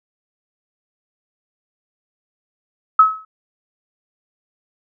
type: tone with exponential decay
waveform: sine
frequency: 1287 Hz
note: E6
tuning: 42 cents flat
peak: -3 dBFS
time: 2.99-3.25 s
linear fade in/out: 5 ms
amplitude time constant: 55 ms
effects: none